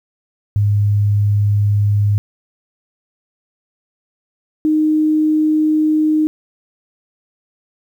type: tone pair in turn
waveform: sine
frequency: 102.9 / 308.9 Hz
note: G#2 / D#4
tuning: -16 / -12 cents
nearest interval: octave + perfect fifth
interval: 1904 cents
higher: second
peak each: -11 dBFS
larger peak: neither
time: 0.56-2.18 / 4.65-6.27 s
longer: neither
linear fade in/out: 0 ms
effects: 8-bit